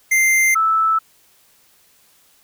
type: tone pair in turn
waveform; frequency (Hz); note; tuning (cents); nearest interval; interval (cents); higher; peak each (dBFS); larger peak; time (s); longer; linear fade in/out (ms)
square / sine; 2090 / 1313.8; C7 / E6; -2 / -6; minor sixth; 804; first; -13; neither; 0.11-0.55 / 0.55-0.99; neither; 10
effects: white hiss -55 dBFS RMS until 2.43 s